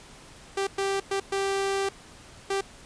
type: tone bursts at uneven times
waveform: sawtooth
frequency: 392 Hz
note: G4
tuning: in tune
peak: -21 dBFS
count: 5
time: 0.57-0.67 / 0.78-1 / 1.11-1.2 / 1.32-1.89 / 2.5-2.61 s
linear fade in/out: 5 ms
effects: pink hiss -49 dBFS RMS until 2.85 s + resampled to 22050 Hz